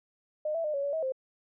sine tone with pitch steps, 610 / 662 / 606 / 559 / 568 / 640 / 525 Hz, D#5 / E5 / D#5 / C#5 / C#5 / D#5 / C5, -34 / +7 / -46 / +14 / +42 / +49 / +6 cents, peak -28 dBFS, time 0.45-1.122 s, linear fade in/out 5 ms, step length 96 ms, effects none

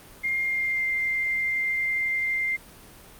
sine tone with pitch glide, 2119 to 2096 Hz, C7 to C7, +21 to +2 cents, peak -23 dBFS, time 0.23-2.57 s, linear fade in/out 20 ms, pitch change -19 cents, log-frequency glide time 0.43-0.89 s, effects pink hiss -48 dBFS RMS until 3.19 s + Opus 32 kbps

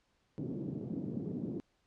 white band-pass noise, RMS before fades -39 dBFS, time 0.38-1.6 s, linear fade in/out 0 ms, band 130 to 320 Hz, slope 24 dB/octave, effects pink hiss -75 dBFS RMS until 1.86 s + low-pass 6000 Hz 12 dB/octave

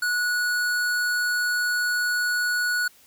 sine tone with hard clipping, 1465 Hz, F#6, 18 cents flat, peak -23 dBFS, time 0.02-2.88 s, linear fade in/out 5 ms, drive 18 dB, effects white hiss -55 dBFS RMS until 3.06 s

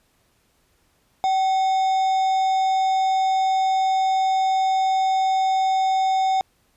harmonic tone with a mistuned harmonic, 728 Hz, F#5, 28 cents flat, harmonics 1 / 3 / 5 / 7 / 9 / 10, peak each -17 / -38 / -36 / -42 / -48 / -49 dBFS, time 1.24-6.41 s, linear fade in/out 0 ms, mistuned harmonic 1, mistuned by +81 cents, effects pink hiss -64 dBFS RMS until 6.76 s + resampled to 32000 Hz

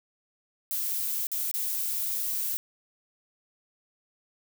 violet noise with dropouts, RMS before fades -30 dBFS, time 0.71-2.57 s, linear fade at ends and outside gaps 0 ms, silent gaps 1.269-1.317 / 1.514-1.54 s, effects none

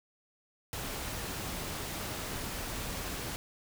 pink noise, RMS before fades -38 dBFS, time 0.73-3.36 s, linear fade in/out 0 ms, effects none

